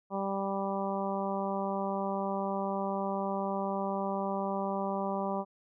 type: harmonic tone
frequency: 196 Hz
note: G3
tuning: in tune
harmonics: 1 / 2 / 3 / 4 / 5 / 6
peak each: -35 / -38 / -36 / -37 / -38 / -42 dBFS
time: 0.1-5.45 s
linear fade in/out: 50 ms
effects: none